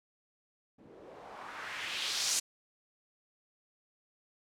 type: noise with low-pass filter sweep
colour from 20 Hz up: blue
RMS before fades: -38 dBFS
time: 0.78-2.4 s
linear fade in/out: 10 ms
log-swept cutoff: 280 to 7300 Hz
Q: 1.7
effects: none